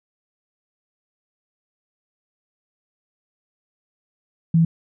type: tone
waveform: sine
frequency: 164.81 Hz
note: E3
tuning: in tune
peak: -12 dBFS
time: 4.54-4.65 s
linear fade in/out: 5 ms
effects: none